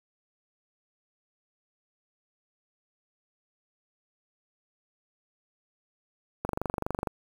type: click train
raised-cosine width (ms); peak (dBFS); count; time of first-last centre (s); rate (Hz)
1; -15; 16; 6.45-7.072; 24.1
effects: 7-bit